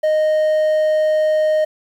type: tone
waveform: triangle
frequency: 619 Hz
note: D#5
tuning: 9 cents flat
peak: -11 dBFS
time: 0.03-1.65 s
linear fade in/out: 10 ms
effects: 8-bit